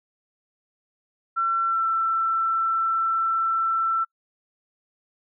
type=tone with pitch glide; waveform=sine; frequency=1350 to 1337.6 Hz; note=E6 to E6; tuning=+41 to +25 cents; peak=-20 dBFS; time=1.36-4.05 s; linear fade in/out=20 ms; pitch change=-16 cents; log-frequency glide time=1.67-1.88 s; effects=noise-tail reverb RT60 0.1 s tail -24 dB re dry